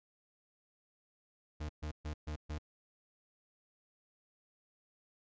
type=tone bursts; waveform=40% pulse; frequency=76 Hz; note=D#2; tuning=40 cents flat; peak=-37 dBFS; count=5; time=1.6-2.585 s; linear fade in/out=10 ms; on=93 ms; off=130 ms; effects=resampled to 16000 Hz